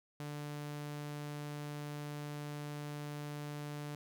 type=tone; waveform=sawtooth; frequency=147.2 Hz; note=D3; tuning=4 cents sharp; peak=-37 dBFS; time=0.2-3.95 s; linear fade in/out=0 ms; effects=none